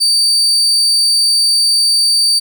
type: tone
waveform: 35% pulse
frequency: 4618 Hz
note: D8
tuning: 30 cents flat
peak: -8 dBFS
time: 0-2.4 s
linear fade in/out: 20 ms
effects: none